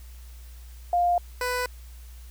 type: tone pair in turn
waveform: sine / 15% pulse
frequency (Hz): 703 / 497.1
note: F5 / B4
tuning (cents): +11 / +11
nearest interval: tritone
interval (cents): 600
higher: first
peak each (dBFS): -19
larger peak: neither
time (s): 0.93-1.18 / 1.41-1.66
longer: neither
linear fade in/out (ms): 2
effects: added 60 Hz sine -41 dBFS peak until 2.3 s + white hiss -55 dBFS RMS until 2.3 s